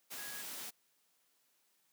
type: tone in noise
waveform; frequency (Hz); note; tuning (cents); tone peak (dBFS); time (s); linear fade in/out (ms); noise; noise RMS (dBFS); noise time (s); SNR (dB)
sine; 1661.2; G#6; 0; -49; 0.17-0.43; 20; white; -45; 0.1-0.71; -7
effects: white hiss -75 dBFS RMS until 1.92 s + high-pass 150 Hz 12 dB/octave